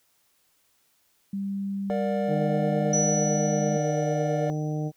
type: tone with pitch glide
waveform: sine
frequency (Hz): 197.4 to 203.8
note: G3 to G#3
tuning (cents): +12 to -32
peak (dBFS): -27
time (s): 1.33-3.77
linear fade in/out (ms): 5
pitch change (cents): +56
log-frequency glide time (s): 1.98-2.92
type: chord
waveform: triangle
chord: Bb augmented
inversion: none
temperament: equal with one note detuned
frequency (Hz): 466.2 / 587.3 / 723.5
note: Bb4 / D5 / F#5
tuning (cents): 0 / 0 / -39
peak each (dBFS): -29 / -26 / -31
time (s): 1.9-4.5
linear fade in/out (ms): 0
type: harmonic tone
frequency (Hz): 152.4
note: D#3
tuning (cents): -36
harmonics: 1 / 2 / 3 / 4 / 5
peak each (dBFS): -27 / -33 / -37 / -39 / -41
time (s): 2.27-4.92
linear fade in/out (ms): 50
type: tone with exponential decay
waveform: sine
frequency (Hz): 5910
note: F#8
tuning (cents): -3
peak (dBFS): -22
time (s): 2.93-4.91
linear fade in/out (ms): 5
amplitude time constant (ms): 430
effects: white hiss -67 dBFS RMS until 4.96 s